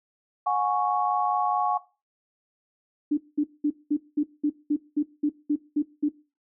sine chord, F# suspended second, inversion none, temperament equal with one note detuned, 726 / 830.6 / 1108.7 Hz, F#5 / G#5 / C#6, -33 / 0 / 0 cents, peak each -26 dBFS, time 0.46-1.78 s, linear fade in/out 10 ms
sine tone bursts, 295.1 Hz, D4, 8 cents sharp, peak -19 dBFS, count 12, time 3.11-6.09 s, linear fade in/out 10 ms, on 65 ms, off 200 ms
effects noise-tail reverb RT60 0.3 s tail -18 dB re dry

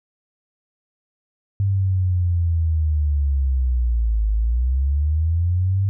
sine linear two-way sweep, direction down then up, 99.8 to 51.91 to 99.8 Hz, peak -16 dBFS, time 1.6-5.89 s, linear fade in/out 0 ms, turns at 4.3 s, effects none

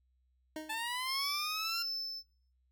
25% pulse tone with exponential decay, 311.1 Hz, D#4, in tune, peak -33 dBFS, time 0.56-0.9 s, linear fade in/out 2 ms, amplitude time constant 73 ms
15% pulse linear sweep, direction up, 870 to 1395 Hz, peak -29 dBFS, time 0.69-1.83 s, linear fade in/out 10 ms
triangle tone with tremolo, 5274 Hz, E8, in tune, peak -34 dBFS, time 1.05-2.23 s, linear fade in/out 50 ms, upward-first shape sine, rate 1.5 Hz, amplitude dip 50%
effects noise-tail reverb RT60 0.5 s tail -19 dB re dry + added 63 Hz sine -70 dBFS peak until 2.71 s

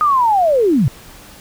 sine linear sweep, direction down, 1252 to 110 Hz, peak -10 dBFS, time 0.01-0.88 s, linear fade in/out 0 ms, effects pink hiss -40 dBFS RMS until 1.4 s

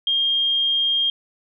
sine tone, 3219 Hz, G7, 45 cents sharp, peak -17 dBFS, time 0.07-1.1 s, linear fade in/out 2 ms, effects none

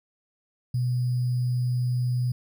sine tone with sample-and-hold, 124.1 Hz, B2, 9 cents sharp, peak -22 dBFS, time 0.74-2.32 s, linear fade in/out 5 ms, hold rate 4900 Hz, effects none

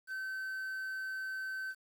triangle tone with quantisation, 1536 Hz, G6, 36 cents flat, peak -35 dBFS, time 0.07-1.75 s, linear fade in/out 50 ms, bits 10, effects none

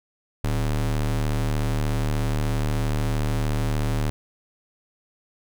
square ring-modulated tone, 75 Hz, D2, 37 cents sharp, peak -19 dBFS, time 0.44-4.1 s, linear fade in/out 0 ms, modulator 38.4 Hz, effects none

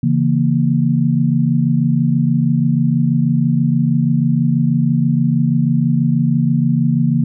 sine chord, A# diminished, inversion first, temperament equal, 138.59 / 164.81 / 233.1 Hz, C#3 / E3 / A#3, 0 / 0 / 0 cents, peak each -16 dBFS, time 0.03-7.24 s, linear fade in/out 5 ms, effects none

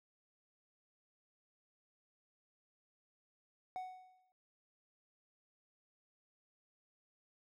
triangle tone with exponential decay, 742 Hz, F#5, 5 cents sharp, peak -36 dBFS, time 3.76-4.32 s, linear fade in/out 0 ms, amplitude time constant 120 ms, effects none

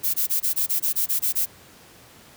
violet noise bursts, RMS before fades -22 dBFS, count 11, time 0.03-1.46 s, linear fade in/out 20 ms, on 110 ms, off 22 ms, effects pink hiss -49 dBFS RMS until 2.36 s + high-pass 80 Hz 12 dB/octave

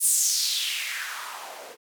blue noise with band-pass filter sweep, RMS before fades -27 dBFS, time 0-1.77 s, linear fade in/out 50 ms, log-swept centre 10000 to 450 Hz, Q 3.2, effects none

